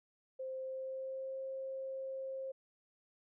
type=tone with pitch glide; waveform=sine; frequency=523.3 to 532.1 Hz; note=C5 to C5; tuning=0 to +29 cents; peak=-39 dBFS; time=0.39-2.52 s; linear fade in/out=10 ms; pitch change=+29 cents; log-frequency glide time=0.58-1.4 s; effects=none